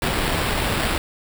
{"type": "noise with sample-and-hold", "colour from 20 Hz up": "pink", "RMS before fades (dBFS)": -22, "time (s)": [0.02, 0.98], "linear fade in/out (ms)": 2, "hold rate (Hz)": 6300, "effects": []}